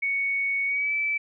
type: tone with pitch glide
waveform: sine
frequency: 2225 to 2313 Hz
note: C#7 to D7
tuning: +6 to -27 cents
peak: -23 dBFS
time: 0.02-1.18 s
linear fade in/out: 10 ms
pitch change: +67 cents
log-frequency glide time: 0.66-0.93 s
effects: none